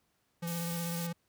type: tone with vibrato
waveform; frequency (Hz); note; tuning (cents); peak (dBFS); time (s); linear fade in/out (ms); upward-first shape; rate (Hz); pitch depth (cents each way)
square; 169.7; F3; -49; -35; 0.42-1.13; 10; sine; 16; 21
type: high-pass noise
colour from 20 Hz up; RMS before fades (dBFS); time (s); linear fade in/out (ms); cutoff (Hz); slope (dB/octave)
white; -42; 0.47-1.07; 5; 2900; 12
effects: pink hiss -75 dBFS RMS until 1.28 s + high-pass 60 Hz 12 dB/octave